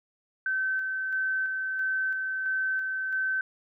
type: tone with tremolo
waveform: sine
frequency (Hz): 1537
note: G6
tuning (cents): -35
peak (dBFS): -25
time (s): 0.46-3.41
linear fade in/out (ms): 2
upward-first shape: square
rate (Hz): 1.5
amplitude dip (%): 30
effects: none